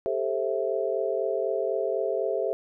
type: chord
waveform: sine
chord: A minor seventh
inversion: third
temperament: just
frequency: 396 / 440 / 528 / 660 Hz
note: G4 / A4 / C5 / E5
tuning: +18 / 0 / +16 / +2 cents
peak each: -30 dBFS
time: 0.06-2.53 s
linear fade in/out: 0 ms
effects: none